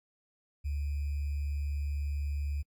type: tone with sample-and-hold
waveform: sine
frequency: 72 Hz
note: D2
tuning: 34 cents flat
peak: -30 dBFS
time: 0.64-2.63 s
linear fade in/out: 20 ms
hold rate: 2450 Hz
effects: AAC 64 kbps